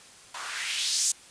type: noise with band-pass filter sweep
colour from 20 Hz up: blue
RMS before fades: -29 dBFS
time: 0.34-1.12 s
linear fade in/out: 5 ms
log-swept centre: 930 to 7500 Hz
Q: 2
effects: white hiss -51 dBFS RMS until 1.3 s + resampled to 22050 Hz